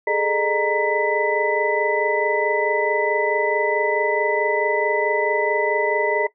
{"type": "tone cluster", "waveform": "sine", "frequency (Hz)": [413.3, 437.9, 606, 933, 1996], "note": ["G#4", "A4", "D#5", "A#5", "B6"], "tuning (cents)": [-8, -8, -46, 1, 18], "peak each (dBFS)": -24, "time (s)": [0.07, 6.27], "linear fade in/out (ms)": 5, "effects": ["noise-tail reverb RT60 0.1 s tail -17 dB re dry"]}